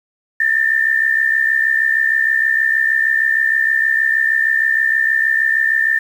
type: tone with amplitude modulation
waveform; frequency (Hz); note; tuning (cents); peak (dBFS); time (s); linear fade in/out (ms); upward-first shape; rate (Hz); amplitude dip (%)
sine; 1793; A6; +32; -9; 0.4-5.99; 5; sine; 66.4; 70
effects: 7-bit